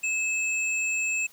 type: tone pair together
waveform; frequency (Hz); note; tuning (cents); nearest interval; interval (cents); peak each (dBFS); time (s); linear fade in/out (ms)
sine; 2611 / 7385; E7 / A#8; -17 / -17; octave + tritone; 1800; -25 / -32; 0.03-1.27; 10
effects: white hiss -55 dBFS RMS until 1.32 s